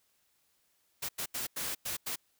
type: noise bursts at uneven times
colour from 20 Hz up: white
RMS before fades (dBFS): -36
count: 6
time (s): 1.02-1.09 / 1.18-1.26 / 1.34-1.47 / 1.56-1.75 / 1.85-1.97 / 2.06-2.16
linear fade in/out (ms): 10
effects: white hiss -73 dBFS RMS until 2.39 s